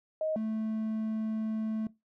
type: tone pair in turn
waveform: sine / triangle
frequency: 627 / 219.1 Hz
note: D#5 / A3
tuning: +13 / -7 cents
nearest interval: octave + tritone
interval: 1820 cents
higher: first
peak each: -28 dBFS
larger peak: neither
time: 0.21-0.36 / 0.36-1.87 s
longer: second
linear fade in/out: 2 ms
effects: noise-tail reverb RT60 0.2 s tail -19 dB re dry